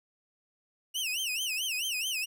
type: tone with vibrato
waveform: sawtooth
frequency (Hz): 2794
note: F7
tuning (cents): 0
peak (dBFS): -27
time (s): 0.94-2.26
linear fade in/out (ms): 20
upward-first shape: sine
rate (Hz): 4.6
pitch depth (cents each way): 210
effects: none